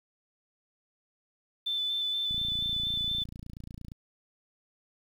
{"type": "tone with vibrato", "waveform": "sine", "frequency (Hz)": 3520, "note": "A7", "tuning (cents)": 0, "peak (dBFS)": -28, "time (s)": [1.66, 3.24], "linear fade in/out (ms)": 10, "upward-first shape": "square", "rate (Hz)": 4.2, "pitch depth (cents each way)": 12}
{"type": "click train", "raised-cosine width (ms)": 5, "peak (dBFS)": -30, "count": 47, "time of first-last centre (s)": [2.31, 3.918], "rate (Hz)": 28.6}
{"effects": ["9-bit"]}